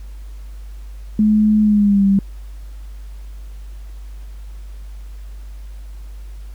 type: tone with pitch glide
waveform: sine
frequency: 213.2 to 196.64 Hz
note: G#3 to G3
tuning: +46 to +6 cents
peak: -10 dBFS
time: 1.19-2.19 s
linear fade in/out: 2 ms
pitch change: -140 cents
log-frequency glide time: 1.62-2.05 s
effects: added 50 Hz sine -30 dBFS peak until 6.54 s + pink hiss -52 dBFS RMS until 6.54 s